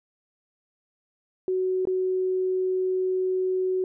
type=tone with dropouts; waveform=sine; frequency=372.2 Hz; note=F#4; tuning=10 cents sharp; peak=-22 dBFS; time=1.48-3.84 s; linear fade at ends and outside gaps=1 ms; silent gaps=1.853-1.872 s; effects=none